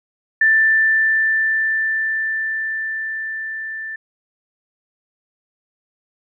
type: tone with level ramp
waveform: sine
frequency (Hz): 1771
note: A6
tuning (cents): +11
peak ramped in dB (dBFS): -10 to -26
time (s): 0.41-3.96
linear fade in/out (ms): 5
effects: none